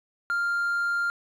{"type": "tone", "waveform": "triangle", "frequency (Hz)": 1396.9, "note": "F6", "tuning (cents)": 0, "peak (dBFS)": -21, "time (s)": [0.3, 1.1], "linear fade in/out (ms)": 0, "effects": ["tanh soft clip ceiling -17 dBFS"]}